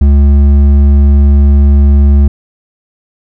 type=tone with hard clipping; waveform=sine; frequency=70.6 Hz; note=C#2; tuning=32 cents sharp; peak=-4 dBFS; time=0.01-2.28 s; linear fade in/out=5 ms; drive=7 dB; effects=none